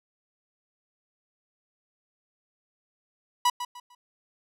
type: tone with echo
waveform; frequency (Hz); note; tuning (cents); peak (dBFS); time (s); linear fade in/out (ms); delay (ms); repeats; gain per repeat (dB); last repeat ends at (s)
45% pulse; 980; B5; -14; -19; 3.45-3.5; 5; 150; 3; -11; 3.95
effects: low-pass 12000 Hz 12 dB/octave